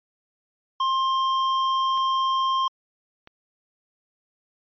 square tone, 1058 Hz, C6, 19 cents sharp, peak -21 dBFS, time 0.8-2.68 s, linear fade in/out 5 ms
clicks, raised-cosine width 0.3 ms, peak -28 dBFS, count 2, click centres 1.975 / 3.274 s
effects resampled to 11025 Hz

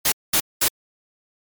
white noise bursts, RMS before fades -18 dBFS, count 3, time 0.05-0.683 s, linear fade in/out 5 ms, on 71 ms, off 210 ms, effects MP3 96 kbps

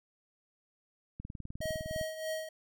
click train, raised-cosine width 5 ms, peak -29 dBFS, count 17, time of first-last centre 1.2-2.012 s, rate 19.7 Hz
square tone with tremolo, 633 Hz, D#5, 30 cents sharp, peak -33 dBFS, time 1.61-2.49 s, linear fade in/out 5 ms, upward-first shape triangle, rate 3.2 Hz, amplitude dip 70%
effects none

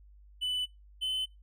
triangle tone pair in turn, 2992 / 3041 Hz, F#7 / F#7, +19 / +47 cents, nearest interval unison, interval 28 cents, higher second, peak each -28 dBFS, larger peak neither, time 0.41-0.66 / 1.01-1.26 s, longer neither, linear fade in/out 20 ms, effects noise-tail reverb RT60 0.2 s tail -21 dB re dry + added 50 Hz sine -53 dBFS peak until 1.42 s

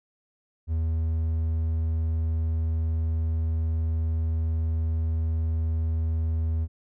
triangle tone, 80.6 Hz, E2, 38 cents flat, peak -21 dBFS, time 0.67-6.68 s, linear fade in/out 50 ms, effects none

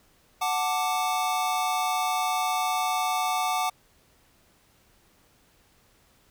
square chord, D major, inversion first, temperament equal, 740 / 880 / 1174.7 Hz, F#5 / A5 / D6, 0 / 0 / 0 cents, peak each -28 / -31 / -30 dBFS, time 0.41-3.7 s, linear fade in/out 10 ms, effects pink hiss -62 dBFS RMS until 6.3 s

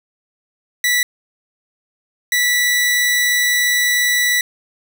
sawtooth tone pair in turn, 1961 / 1961 Hz, B6 / B6, -13 / -13 cents, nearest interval unison, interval 0 cents, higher neither, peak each -10 dBFS, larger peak neither, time 0.84-1.03 / 2.32-4.41 s, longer second, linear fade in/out 2 ms, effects none

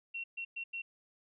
sine tone bursts at uneven times, 2728 Hz, F7, 41 cents flat, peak -37 dBFS, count 4, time 0.14-0.24 / 0.37-0.45 / 0.56-0.64 / 0.73-0.82 s, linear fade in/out 10 ms, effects none

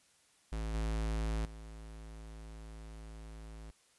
square tone with level steps, 54.4 Hz, A1, 19 cents flat, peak -36 / -33 / -47 dBFS, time 0.52-3.71 s, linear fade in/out 5 ms, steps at 0.74 / 1.45 s, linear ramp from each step 2 ms, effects white hiss -68 dBFS RMS until 3.98 s + resampled to 24000 Hz

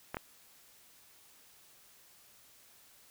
clicks, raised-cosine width 0.5 ms, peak -21 dBFS, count 2, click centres 0.145 / 0.169 s, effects white hiss -61 dBFS RMS until 3.1 s

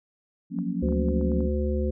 sine chord, Gb major seventh, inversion third, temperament equal, 174.61 / 185 / 233.1 / 277.2 Hz, F3 / Gb3 / Bb3 / Db4, 0 / 0 / 0 / 0 cents, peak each -31 / -31 / -32 / -32 dBFS, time 0.5-1.49 s, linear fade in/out 50 ms
clicks, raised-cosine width 1 ms, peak -33 dBFS, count 7, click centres 0.588 / 0.887 / 0.924 / 1.086 / 1.212 / 1.318 / 1.406 s
harmonic tone, 73.42 Hz, D2, in tune, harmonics 1 / 3 / 5 / 7, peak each -25 / -30 / -31 / -32 dBFS, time 0.82-1.91 s, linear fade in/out 10 ms
effects none

